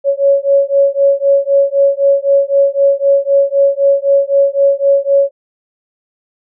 sine beating tone pair, 554.4 / 558.3 Hz, C#5 / C#5, 0 / +12 cents, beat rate 3.9 Hz, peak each -11 / -11 dBFS, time 0.04-5.31 s, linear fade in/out 50 ms, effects none

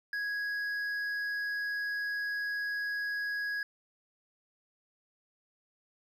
triangle tone with hard clipping, 1661.2 Hz, G#6, in tune, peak -33 dBFS, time 0.13-3.63 s, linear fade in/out 2 ms, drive 8 dB, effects none

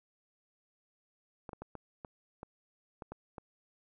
clicks, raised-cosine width 1 ms, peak -29 dBFS, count 9, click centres 1.492 / 1.532 / 1.62 / 1.753 / 2.048 / 2.431 / 3.022 / 3.12 / 3.382 s, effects none

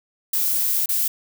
violet noise with dropouts, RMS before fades -21 dBFS, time 0.33-1.08 s, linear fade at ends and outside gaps 5 ms, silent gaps 0.859-0.889 s, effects none

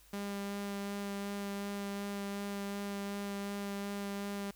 sawtooth tone with vibrato, 200.7 Hz, G3, 41 cents sharp, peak -33 dBFS, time 0.13-4.51 s, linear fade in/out 5 ms, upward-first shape sine, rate 2.7 Hz, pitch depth 9 cents each way, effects added 50 Hz sine -63 dBFS peak until 4.55 s + white hiss -63 dBFS RMS until 4.55 s

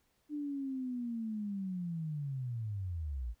sine linear sweep, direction down, 300.4 to 53 Hz, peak -35 dBFS, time 0.29-3.35 s, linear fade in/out 50 ms, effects pink hiss -75 dBFS RMS until 3.4 s

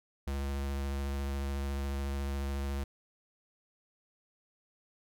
square tone with vibrato, 69.3 Hz, C#2, in tune, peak -33 dBFS, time 0.27-2.84 s, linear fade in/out 5 ms, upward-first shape triangle, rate 14 Hz, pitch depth 21 cents each way, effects none

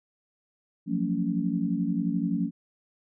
sine tone cluster, 173.4 / 184.9 / 226.2 / 280.6 Hz, F3 / F#3 / A3 / C#4, -12 / -1 / +48 / +21 cents, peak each -30 dBFS, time 0.86-2.51 s, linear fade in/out 50 ms, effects none

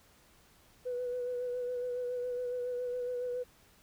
sine tone with vibrato, 493.9 Hz, B4, in tune, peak -32 dBFS, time 0.85-3.44 s, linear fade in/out 20 ms, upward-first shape sine, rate 7.2 Hz, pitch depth 25 cents each way, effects tanh soft clip ceiling -28 dBFS + pink hiss -63 dBFS RMS until 3.82 s

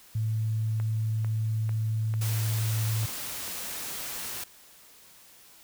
sine tone, 110 Hz, A2, in tune, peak -25 dBFS, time 0.15-3.06 s, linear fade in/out 5 ms
click train, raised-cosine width 0.5 ms, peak -27 dBFS, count 7, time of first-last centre 0.8-3.479 s, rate 2.24 Hz
white noise, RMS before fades -36 dBFS, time 2.21-4.44 s, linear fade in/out 5 ms
effects white hiss -54 dBFS RMS until 5.63 s

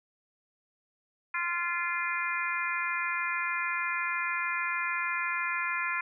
harmonic tone, 346.4 Hz, F4, 14 cents flat, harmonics 3 / 4 / 5 / 6 / 7, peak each -35 / -35 / -35 / -35 / -35 dBFS, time 1.34-6.01 s, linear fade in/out 5 ms, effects none

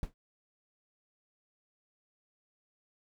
brown noise with exponential decay, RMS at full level -33 dBFS, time 0.03-0.14 s, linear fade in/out 1 ms, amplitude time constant 22 ms, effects none

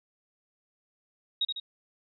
sine tone with echo, 3784 Hz, A#7, 25 cents sharp, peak -24 dBFS, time 1.41-1.45 s, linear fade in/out 5 ms, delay 75 ms, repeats 2, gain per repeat -5 dB, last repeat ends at 1.6 s, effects none

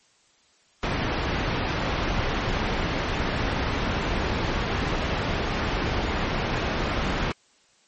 pink low-pass noise, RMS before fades -26 dBFS, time 0.83-7.32 s, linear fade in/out 2 ms, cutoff 3000 Hz, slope 12 dB/octave, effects white hiss -61 dBFS RMS until 7.87 s + MP3 32 kbps

